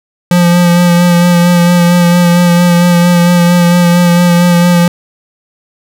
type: tone with vibrato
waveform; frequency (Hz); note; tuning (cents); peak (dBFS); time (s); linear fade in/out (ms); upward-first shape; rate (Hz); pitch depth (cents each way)
square; 174.61; F3; 0; -5; 0.31-4.88; 2; sine; 4.4; 22
effects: none